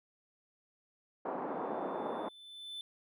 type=band-pass noise; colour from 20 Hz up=white; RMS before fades=-38 dBFS; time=1.25-2.29 s; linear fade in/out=5 ms; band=220 to 940 Hz; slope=24 dB/octave
type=tone with exponential growth; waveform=triangle; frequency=3520 Hz; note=A7; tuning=in tune; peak=-38 dBFS; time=1.47-2.81 s; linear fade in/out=1 ms; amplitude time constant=290 ms
effects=none